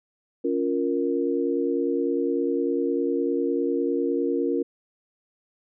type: chord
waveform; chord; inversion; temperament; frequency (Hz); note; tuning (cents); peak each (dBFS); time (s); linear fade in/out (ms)
sine; Bb minor; first; just; 279.7 / 349.6 / 466.2; Db4 / F4 / Bb4; +16 / +2 / 0; -26; 0.44-4.63; 10
effects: none